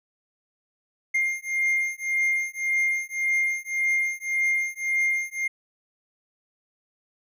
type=beating tone pair; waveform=triangle; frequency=2114 / 2115.8 Hz; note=C7 / C7; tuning=+17 / +19 cents; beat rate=1.8 Hz; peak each=-24 / -24 dBFS; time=1.14-5.48 s; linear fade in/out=10 ms; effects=none